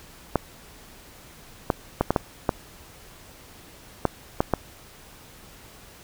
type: clicks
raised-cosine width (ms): 1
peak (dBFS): -5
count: 9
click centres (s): 0.357 / 1.702 / 2.01 / 2.106 / 2.162 / 2.492 / 4.053 / 4.405 / 4.537
effects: pink hiss -48 dBFS RMS until 6.03 s